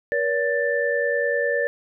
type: tone cluster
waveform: sine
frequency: 477.1 / 567 / 1769 Hz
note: A#4 / C#5 / A6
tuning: +40 / +39 / +9 cents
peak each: -24 dBFS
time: 0.12-1.67 s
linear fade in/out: 0 ms
effects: none